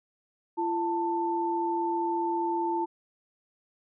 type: tone pair together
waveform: sine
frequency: 341 / 887.5 Hz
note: F4 / A5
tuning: -41 / +15 cents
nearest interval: octave + perfect fourth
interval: 1656 cents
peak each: -29 / -28 dBFS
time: 0.57-2.86 s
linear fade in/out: 20 ms
effects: none